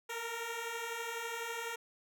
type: beating tone pair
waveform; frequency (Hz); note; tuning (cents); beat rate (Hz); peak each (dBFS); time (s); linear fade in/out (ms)
10% pulse; 455 / 467; A#4 / A#4; -42 / +3; 12; -35 / -31; 0.09-1.76; 10
effects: none